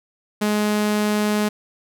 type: tone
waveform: sawtooth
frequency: 210 Hz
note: G#3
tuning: 19 cents sharp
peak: -14 dBFS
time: 0.41-1.49 s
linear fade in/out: 10 ms
effects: none